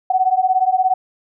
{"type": "beating tone pair", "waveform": "sine", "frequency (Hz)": [740, 757], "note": ["F#5", "F#5"], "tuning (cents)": [0, 39], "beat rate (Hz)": 17, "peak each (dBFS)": [-16, -16], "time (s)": [0.1, 0.94], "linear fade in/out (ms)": 5, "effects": []}